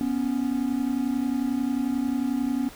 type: tone pair together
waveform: triangle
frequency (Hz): 246 / 277.2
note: B3 / C#4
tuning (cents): -7 / 0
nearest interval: major second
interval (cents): 207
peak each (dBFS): -24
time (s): 0.01-2.69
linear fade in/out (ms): 0
effects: pink hiss -46 dBFS RMS until 2.75 s